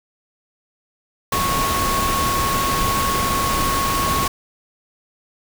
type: tone in noise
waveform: sine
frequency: 1100 Hz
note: C#6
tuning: 14 cents flat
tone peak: -20 dBFS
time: 1.32-4.28 s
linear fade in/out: 5 ms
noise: pink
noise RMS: -22 dBFS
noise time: 1.32-4.28 s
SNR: -1 dB
effects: none